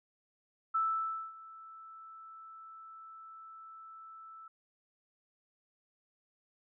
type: tone with ADSR envelope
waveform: sine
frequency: 1318.5 Hz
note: E6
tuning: in tune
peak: -27 dBFS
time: 0.74-4.48 s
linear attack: 13 ms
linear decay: 570 ms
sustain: -21 dB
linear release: 4 ms
effects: none